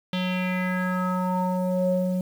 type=tone with low-pass filter sweep; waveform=square; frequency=183.2 Hz; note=F#3; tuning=17 cents flat; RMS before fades=-25 dBFS; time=0.13-2.21 s; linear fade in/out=2 ms; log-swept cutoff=3400 to 400 Hz; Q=4.5; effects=8-bit